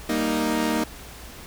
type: chord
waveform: sawtooth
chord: Eb major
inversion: first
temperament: equal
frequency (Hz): 196 / 233.1 / 311.1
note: G3 / Bb3 / Eb4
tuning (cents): 0 / 0 / 0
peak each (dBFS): -27 / -21 / -21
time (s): 0.09-0.84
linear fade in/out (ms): 5
effects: added 60 Hz sine -45 dBFS peak until 1.46 s + pink hiss -42 dBFS RMS until 1.46 s